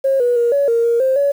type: tone with pitch steps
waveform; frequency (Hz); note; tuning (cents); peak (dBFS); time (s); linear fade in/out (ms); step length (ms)
sine; 540 / 485.7 / 473.5 / 564 / 464.5 / 468.2 / 526 / 565; C#5 / B4 / A#4 / C#5 / A#4 / A#4 / C5 / C#5; -45 / -29 / +27 / +30 / -6 / +8 / +9 / +33; -11; 0.04-1.32; 10; 160
effects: tanh soft clip ceiling -7 dBFS + 7-bit